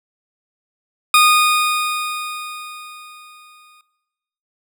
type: tone with exponential decay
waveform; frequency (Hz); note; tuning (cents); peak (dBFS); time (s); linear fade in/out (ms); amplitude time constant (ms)
20% pulse; 1232; D#6; -17; -3; 1.14-3.81; 2; 580
effects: noise-tail reverb RT60 1.0 s tail -17 dB re dry